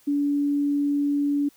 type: tone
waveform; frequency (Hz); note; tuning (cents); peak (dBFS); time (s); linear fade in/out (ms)
sine; 286.9; D4; -40; -20; 0.07-1.49; 10
effects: white hiss -58 dBFS RMS until 1.56 s